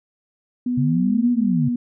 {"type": "tone with pitch glide", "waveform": "sine", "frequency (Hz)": [246.9, 241.7], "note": ["B3", "B3"], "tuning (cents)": [0, -37], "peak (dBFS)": -19, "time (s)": [0.66, 1.76], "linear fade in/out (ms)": 5, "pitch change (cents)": -37, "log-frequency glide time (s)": [1.07, 1.6]}
{"type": "linear two-way sweep", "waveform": "sine", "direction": "up then down", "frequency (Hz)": [130.81, 246.9, 130.81], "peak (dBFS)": -18, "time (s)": [0.77, 1.69], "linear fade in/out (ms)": 10, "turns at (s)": 1.31}
{"effects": []}